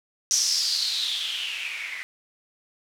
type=noise with low-pass filter sweep; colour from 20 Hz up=violet; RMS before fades=-27 dBFS; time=0.31-2.03 s; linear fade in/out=0 ms; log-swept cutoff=6000 to 2000 Hz; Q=7.1; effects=none